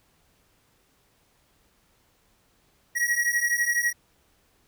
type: beating tone pair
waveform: square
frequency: 1900 / 1912 Hz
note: A#6 / A#6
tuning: +33 / +43 cents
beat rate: 12 Hz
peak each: -27 / -25 dBFS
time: 2.95-3.93 s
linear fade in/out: 20 ms
effects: pink hiss -65 dBFS RMS until 4.67 s